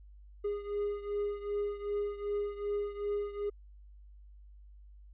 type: beating tone pair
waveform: triangle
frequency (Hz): 409.6 / 412.2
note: G#4 / G#4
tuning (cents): -24 / -13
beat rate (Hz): 2.6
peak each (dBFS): -32 / -36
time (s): 0.44-3.5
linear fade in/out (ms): 10
effects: added 50 Hz sine -51 dBFS peak until 5.13 s + resampled to 8000 Hz